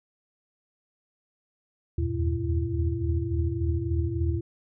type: tone cluster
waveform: sine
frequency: 78.6 / 82.1 / 95.5 / 118.8 / 336.8 Hz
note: D#2 / E2 / G2 / A#2 / E4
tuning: +18 / -6 / -45 / +33 / +37 cents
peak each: -29 / -29 / -33 / -31 / -32 dBFS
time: 1.98-4.41 s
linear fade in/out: 5 ms
effects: none